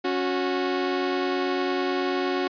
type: tone pair together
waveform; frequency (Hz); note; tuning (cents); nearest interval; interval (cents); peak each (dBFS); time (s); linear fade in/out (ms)
sawtooth; 277.2 / 366.1; C#4 / F#4; 0 / -18; perfect fourth; 482; -24 / -21; 0.04-2.48; 10
effects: resampled to 11025 Hz